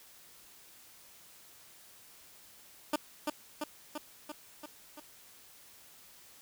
15% pulse tone with echo, 299.3 Hz, D4, 33 cents sharp, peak -21 dBFS, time 2.93-2.96 s, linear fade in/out 5 ms, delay 340 ms, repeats 6, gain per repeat -3 dB, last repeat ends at 5 s, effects white hiss -57 dBFS RMS until 6.41 s

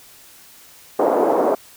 white band-pass noise, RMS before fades -17 dBFS, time 0.99-1.55 s, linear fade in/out 5 ms, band 310 to 760 Hz, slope 24 dB/octave, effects white hiss -46 dBFS RMS until 1.76 s

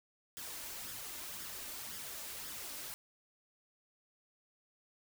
white noise with flanger, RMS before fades -45 dBFS, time 0.37-2.94 s, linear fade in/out 0 ms, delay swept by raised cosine 0.58 to 3.38 ms, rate 1.9 Hz, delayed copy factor +0.5, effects none

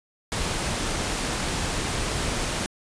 pink noise, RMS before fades -27 dBFS, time 0.32-2.66 s, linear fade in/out 0 ms, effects resampled to 22050 Hz

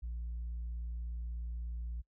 sine tone, 58.27 Hz, A#1, in tune, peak -35 dBFS, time 0.02-2.02 s, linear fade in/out 20 ms, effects noise-tail reverb RT60 0.1 s tail -24 dB re dry + tanh soft clip ceiling -35 dBFS

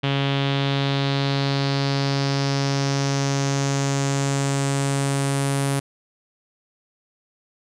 sawtooth tone with low-pass filter sweep, 138.59 Hz, C#3, in tune, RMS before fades -22 dBFS, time 0.03-5.8 s, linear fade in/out 10 ms, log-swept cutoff 3200 to 10000 Hz, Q 3.6, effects none

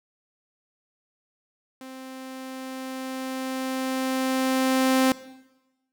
sawtooth tone with level ramp, 261.6 Hz, C4, in tune, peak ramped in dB -35 to -13 dBFS, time 1.81-5.12 s, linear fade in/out 2 ms, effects noise-tail reverb RT60 1.0 s tail -18 dB re dry

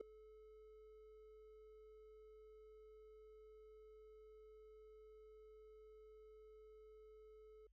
triangle tone with ADSR envelope, 431.9 Hz, A4, 32 cents flat, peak -38 dBFS, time 0-7.67 s, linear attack 10 ms, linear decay 3 ms, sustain -20 dB, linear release 4 ms, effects tanh soft clip ceiling -34 dBFS + added 50 Hz sine -70 dBFS peak until 7.72 s

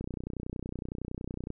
click train, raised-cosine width 3 ms, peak -23 dBFS, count 47, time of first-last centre 0.01-1.504 s, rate 30.8 Hz, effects none

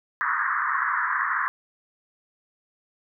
pink band-pass noise, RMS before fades -25 dBFS, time 0.21-1.48 s, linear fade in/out 0 ms, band 1000 to 1900 Hz, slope 96 dB/octave, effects none

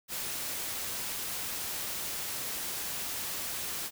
white noise, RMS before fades -36 dBFS, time 0.08-3.91 s, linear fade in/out 50 ms, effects none

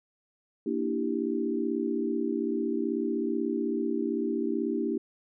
sine chord, E half-diminished seventh, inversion second, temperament equal, 233.1 / 293.7 / 329.6 / 392 Hz, Bb3 / D4 / E4 / G4, 0 / 0 / 0 / 0 cents, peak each -32 dBFS, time 0.66-4.98 s, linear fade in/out 5 ms, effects none

